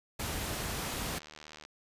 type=noise; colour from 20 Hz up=pink; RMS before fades=-36 dBFS; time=0.19-1.19 s; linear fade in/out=10 ms
type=click train; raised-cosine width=0.2 ms; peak=-30 dBFS; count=66; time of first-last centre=0.8-1.651 s; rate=76.4 Hz
effects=resampled to 32000 Hz